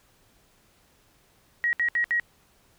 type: tone bursts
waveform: sine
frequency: 1900 Hz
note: A#6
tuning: 33 cents sharp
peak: -21 dBFS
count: 4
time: 1.64-2.198 s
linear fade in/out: 0 ms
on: 90 ms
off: 66 ms
effects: pink hiss -62 dBFS RMS until 2.78 s